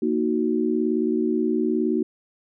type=chord; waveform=sine; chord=D# minor; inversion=second; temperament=equal; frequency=233.1 / 311.1 / 370 Hz; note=A#3 / D#4 / F#4; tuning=0 / 0 / 0 cents; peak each=-24 dBFS; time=0.02-2.03 s; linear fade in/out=5 ms; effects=none